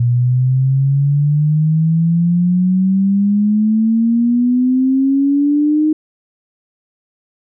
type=exponential sweep; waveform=sine; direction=up; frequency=119.2 to 311.1 Hz; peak=-10 dBFS; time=0-5.93 s; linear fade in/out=5 ms; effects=none